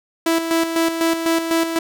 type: tone with tremolo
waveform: sawtooth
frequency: 329.6 Hz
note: E4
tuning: in tune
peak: -11 dBFS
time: 0.26-1.79 s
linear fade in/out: 5 ms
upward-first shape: square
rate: 4 Hz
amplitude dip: 55%
effects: none